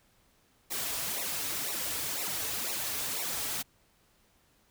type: noise with flanger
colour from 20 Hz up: white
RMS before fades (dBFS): -34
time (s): 0.7-3.63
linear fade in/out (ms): 20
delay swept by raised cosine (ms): 0.62 to 5.72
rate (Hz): 2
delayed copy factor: -0.95
effects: pink hiss -67 dBFS RMS until 4.7 s